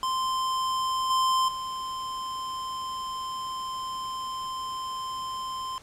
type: tone with level steps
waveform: square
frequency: 1041 Hz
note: C6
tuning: 9 cents flat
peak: -26 / -22 / -32 dBFS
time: 0.03-5.78 s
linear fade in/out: 0 ms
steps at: 1.1 / 1.48 s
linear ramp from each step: 5 ms
effects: pink hiss -52 dBFS RMS until 5.82 s + low-pass 9000 Hz 12 dB/octave